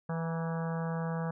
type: harmonic tone with a mistuned harmonic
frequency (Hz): 164.81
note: E3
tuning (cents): 0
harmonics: 1 / 3 / 4 / 5 / 6 / 7 / 8 / 9 / 10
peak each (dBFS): -32 / -40 / -44 / -44 / -46 / -46 / -50 / -49 / -50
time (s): 0.09-1.31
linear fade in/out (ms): 5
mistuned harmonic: 6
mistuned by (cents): -47
effects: none